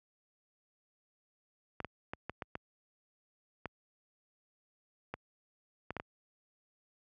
clicks, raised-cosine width 0.5 ms, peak -23 dBFS, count 11, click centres 1.803 / 1.847 / 2.135 / 2.296 / 2.422 / 2.554 / 3.657 / 5.14 / 5.906 / 5.967 / 5.999 s, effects high-pass 60 Hz 12 dB/octave

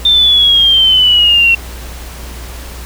sine exponential sweep, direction down, 3600 to 2715 Hz, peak -5 dBFS, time 0.05-1.55 s, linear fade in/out 5 ms, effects added 60 Hz sine -26 dBFS peak until 2.85 s + pink hiss -31 dBFS RMS until 2.85 s

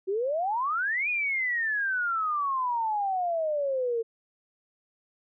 sine exponential two-way sweep, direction up then down, 368 to 2488 to 448.8 Hz, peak -25 dBFS, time 0.07-4.03 s, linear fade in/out 20 ms, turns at 1.09 s, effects none

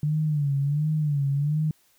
sine tone with vibrato, 146.83 Hz, D3, in tune, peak -21 dBFS, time 0.03-1.71 s, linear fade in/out 2 ms, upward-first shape sine, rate 1.4 Hz, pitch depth 98 cents each way, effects white hiss -63 dBFS RMS until 1.98 s

